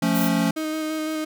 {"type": "chord", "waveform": "square", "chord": "F augmented", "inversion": "none", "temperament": "equal", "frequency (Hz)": [174.61, 220, 277.2], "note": ["F3", "A3", "C#4"], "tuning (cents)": [0, 0, 0], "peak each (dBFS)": -24, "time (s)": [0.02, 0.51], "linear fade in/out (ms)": 5}
{"type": "noise", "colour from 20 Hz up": "violet", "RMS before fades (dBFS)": -30, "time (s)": [0.14, 0.29], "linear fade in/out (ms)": 20}
{"type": "tone with vibrato", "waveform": "35% pulse", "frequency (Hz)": 312.3, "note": "D#4", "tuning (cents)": 7, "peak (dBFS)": -23, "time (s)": [0.56, 1.25], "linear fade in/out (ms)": 10, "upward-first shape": "square", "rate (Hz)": 5.9, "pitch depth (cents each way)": 11}
{"effects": []}